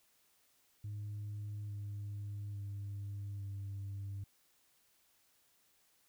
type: tone with pitch steps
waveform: sine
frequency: 103.83 / 102.22 / 100.64 / 99.08 Hz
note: G#2 / G#2 / G2 / G2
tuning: 0 / -27 / +46 / +19 cents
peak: -38 dBFS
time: 0.84-4.24 s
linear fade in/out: 5 ms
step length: 850 ms
effects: tanh soft clip ceiling -38 dBFS + white hiss -72 dBFS RMS until 6.08 s